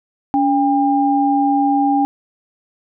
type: tone pair together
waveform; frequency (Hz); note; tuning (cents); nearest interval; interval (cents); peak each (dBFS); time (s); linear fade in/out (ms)
sine; 283.4 / 801.6; C#4 / G5; +38 / +38; octave + tritone; 1800; -15; 0.34-2.05; 0
effects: none